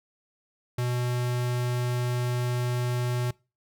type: tone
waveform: square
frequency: 123 Hz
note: B2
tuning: 7 cents flat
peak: -26 dBFS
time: 0.78-3.31 s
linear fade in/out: 5 ms
effects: noise-tail reverb RT60 0.3 s tail -24 dB re dry